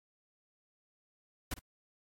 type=noise with echo; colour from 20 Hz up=pink; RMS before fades=-35 dBFS; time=1.51-1.54 s; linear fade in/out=5 ms; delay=53 ms; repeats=1; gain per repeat=-15 dB; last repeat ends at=1.593 s; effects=AAC 64 kbps